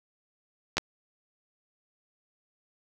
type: clicks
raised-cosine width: 0.2 ms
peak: -9 dBFS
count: 2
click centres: 0.77 / 0.781 s
effects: none